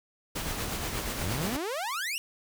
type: noise with tremolo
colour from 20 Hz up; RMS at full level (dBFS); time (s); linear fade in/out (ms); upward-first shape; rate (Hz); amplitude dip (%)
pink; -32; 0.35-1.57; 10; sine; 8.4; 35
type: exponential sweep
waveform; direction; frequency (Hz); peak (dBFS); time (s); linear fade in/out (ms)
sawtooth; up; 74 to 2923; -27; 1.21-2.18; 0
effects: none